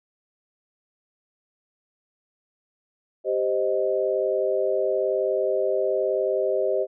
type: chord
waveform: sine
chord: C minor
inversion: second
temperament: equal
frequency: 392 / 523.3 / 622.3 Hz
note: G4 / C5 / Eb5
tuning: 0 / 0 / 0 cents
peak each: -25 dBFS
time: 3.24-6.87 s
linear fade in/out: 50 ms
effects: none